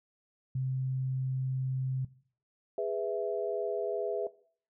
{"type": "tone", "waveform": "sine", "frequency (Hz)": 130.81, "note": "C3", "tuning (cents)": 0, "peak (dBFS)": -29, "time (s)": [0.55, 2.05], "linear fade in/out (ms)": 5}
{"type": "chord", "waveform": "sine", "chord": "E major", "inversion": "first", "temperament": "just", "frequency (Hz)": [412, 494.4, 659.3], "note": ["G#4", "B4", "E5"], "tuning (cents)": [-14, 2, 0], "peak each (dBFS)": [-34, -35, -33], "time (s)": [2.78, 4.27], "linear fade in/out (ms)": 2}
{"effects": ["noise-tail reverb RT60 0.5 s tail -19 dB re dry"]}